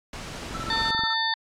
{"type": "noise", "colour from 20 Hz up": "pink", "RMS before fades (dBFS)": -36, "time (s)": [0.13, 0.91], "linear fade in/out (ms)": 2}
{"type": "click train", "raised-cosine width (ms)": 3, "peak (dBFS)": -24, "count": 13, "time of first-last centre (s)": [0.51, 1.036], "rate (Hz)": 22.8}
{"type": "tone with tremolo", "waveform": "triangle", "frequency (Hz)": 1326, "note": "E6", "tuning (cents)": 10, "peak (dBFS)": -29, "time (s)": [0.54, 1.15], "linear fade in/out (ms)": 10, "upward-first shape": "square", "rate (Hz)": 16, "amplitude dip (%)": 75}
{"type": "harmonic tone", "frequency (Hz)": 900, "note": "A5", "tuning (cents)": 39, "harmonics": [1, 2, 4, 5], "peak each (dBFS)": [-28, -28, -28, -28], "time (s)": [0.7, 1.34], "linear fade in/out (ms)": 2}
{"effects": ["low-pass 7000 Hz 12 dB/octave", "AAC 64 kbps"]}